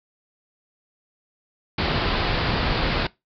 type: low-pass noise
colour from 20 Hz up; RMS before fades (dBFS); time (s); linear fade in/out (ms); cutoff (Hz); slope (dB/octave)
pink; -23; 1.78-3.07; 5; 4900; 96
effects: noise-tail reverb RT60 0.2 s tail -21 dB re dry